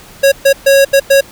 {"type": "tone bursts at uneven times", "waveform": "square", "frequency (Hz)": 550, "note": "C#5", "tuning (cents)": -14, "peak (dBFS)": -5, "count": 5, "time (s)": [[0.23, 0.32], [0.45, 0.53], [0.66, 0.85], [0.93, 1], [1.1, 1.21]], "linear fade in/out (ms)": 10, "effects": ["pink hiss -37 dBFS RMS until 1.31 s"]}